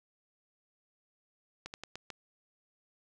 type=slowing click train; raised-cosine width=0.2 ms; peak=-24 dBFS; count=5; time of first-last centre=1.66-2.103 s; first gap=79 ms; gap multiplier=1.23; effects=none